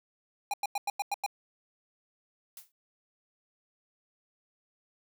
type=tone bursts; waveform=square; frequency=811 Hz; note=G#5; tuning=41 cents flat; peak=-29 dBFS; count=7; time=0.51-1.263 s; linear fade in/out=2 ms; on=27 ms; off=94 ms
type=noise with exponential decay; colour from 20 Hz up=blue; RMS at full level=-42 dBFS; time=2.57-2.72 s; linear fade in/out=2 ms; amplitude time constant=32 ms
effects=none